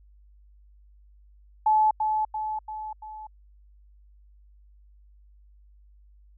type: tone with echo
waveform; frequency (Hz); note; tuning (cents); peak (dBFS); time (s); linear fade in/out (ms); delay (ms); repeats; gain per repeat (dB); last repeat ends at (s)
sine; 862; A5; -36; -17; 1.66-1.91; 5; 340; 4; -5; 3.27
effects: added 50 Hz sine -52 dBFS peak until 6.37 s